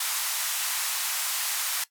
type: band-pass noise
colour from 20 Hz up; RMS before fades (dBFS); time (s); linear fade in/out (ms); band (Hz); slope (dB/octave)
white; -29; 0-1.84; 5; 810 to 14000; 24
effects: noise-tail reverb RT60 0.1 s tail -17 dB re dry